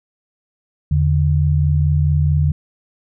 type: tone pair together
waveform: sine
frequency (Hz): 82.24 / 146.83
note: E2 / D3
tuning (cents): -4 / 0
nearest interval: minor seventh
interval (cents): 1004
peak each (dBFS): -15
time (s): 0.91-2.52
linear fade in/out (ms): 5
effects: none